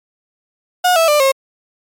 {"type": "tone with pitch steps", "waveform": "35% pulse", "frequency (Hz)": [723, 655.4, 594.1, 538.5], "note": ["F#5", "E5", "D5", "C5"], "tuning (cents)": [-40, -10, 20, 50], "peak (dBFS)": -8, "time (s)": [0.84, 1.32], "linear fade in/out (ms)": 10, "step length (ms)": 120, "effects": ["MP3 96 kbps"]}